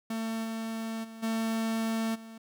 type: tone with level steps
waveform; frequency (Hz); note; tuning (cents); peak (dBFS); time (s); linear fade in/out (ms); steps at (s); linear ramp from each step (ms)
45% pulse; 224.3; A3; +34; -31 / -33 / -43 / -28 / -44; 0.1-2.38; 5; 0.43 / 1.03 / 1.22 / 2.14; 20
effects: none